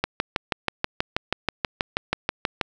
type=click train; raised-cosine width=0.3 ms; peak=-5 dBFS; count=17; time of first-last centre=0.04-2.612 s; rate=6.22 Hz; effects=none